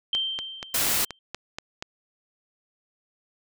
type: tone with exponential decay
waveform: sine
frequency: 3136 Hz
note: G7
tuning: in tune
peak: -21 dBFS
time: 0.13-1.19 s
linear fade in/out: 2 ms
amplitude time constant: 230 ms
type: click train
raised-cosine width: 0.2 ms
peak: -15 dBFS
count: 8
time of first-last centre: 0.15-1.825 s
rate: 4.18 Hz
type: noise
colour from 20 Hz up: white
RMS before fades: -24 dBFS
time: 0.74-1.05 s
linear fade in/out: 5 ms
effects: none